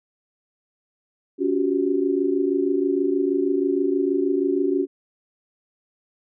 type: tone cluster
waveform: sine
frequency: 282.8 / 359.1 / 385.4 Hz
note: C#4 / F4 / G4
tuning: +35 / +48 / -29 cents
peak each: -23 dBFS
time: 1.38-4.87 s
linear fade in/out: 50 ms
effects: none